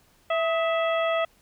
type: harmonic tone with a mistuned harmonic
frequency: 659.3 Hz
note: E5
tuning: in tune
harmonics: 1 / 2 / 3 / 4 / 5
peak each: -23 / -29 / -33 / -35 / -37 dBFS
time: 0.3-1.25 s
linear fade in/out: 5 ms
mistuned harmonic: 2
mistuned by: -62 cents
effects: pink hiss -61 dBFS RMS until 1.41 s